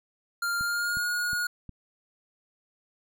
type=tone with pitch glide; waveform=square; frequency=1396.9 to 1442 Hz; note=F6 to F#6; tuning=0 to -45 cents; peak=-27 dBFS; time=0.42-1.47 s; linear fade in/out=5 ms; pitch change=+55 cents; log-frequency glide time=0.61-1.07 s
type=click train; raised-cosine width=5 ms; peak=-29 dBFS; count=4; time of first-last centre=0.61-1.693 s; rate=2.77 Hz
effects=none